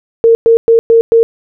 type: tone bursts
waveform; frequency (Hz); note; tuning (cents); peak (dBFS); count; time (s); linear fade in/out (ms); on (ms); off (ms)
sine; 458.3; A#4; -29; -3; 5; 0.24-1.23; 0; 110; 110
effects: none